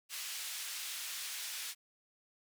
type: band-pass noise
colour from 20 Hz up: pink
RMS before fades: -42 dBFS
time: 0.09-1.75 s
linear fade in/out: 50 ms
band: 2500 to 16000 Hz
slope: 12 dB/octave
effects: none